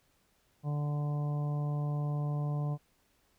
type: harmonic tone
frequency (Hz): 146.83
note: D3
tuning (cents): 0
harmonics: 1 / 2 / 3 / 4 / 5 / 6 / 7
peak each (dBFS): -30 / -46 / -48 / -47 / -47 / -56 / -50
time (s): 0.63-2.78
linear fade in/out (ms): 50
effects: pink hiss -71 dBFS RMS until 3.38 s